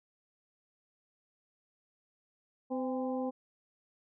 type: harmonic tone with a mistuned harmonic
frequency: 256.5 Hz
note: C4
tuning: 34 cents flat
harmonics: 1 / 2 / 3 / 4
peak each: -34 / -36 / -41 / -48 dBFS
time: 2.7-3.31 s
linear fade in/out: 20 ms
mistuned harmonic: 3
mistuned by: +63 cents
effects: none